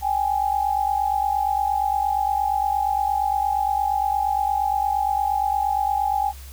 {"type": "tone pair together", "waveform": "sine", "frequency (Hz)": [789.4, 838], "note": ["G5", "G#5"], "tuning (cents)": [12, 15], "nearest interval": "minor second", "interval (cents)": 103, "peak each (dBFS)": -22, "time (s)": [0.01, 6.33], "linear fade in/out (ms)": 50, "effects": ["added 67 Hz sine -37 dBFS peak until 6.52 s", "white hiss -46 dBFS RMS until 6.52 s"]}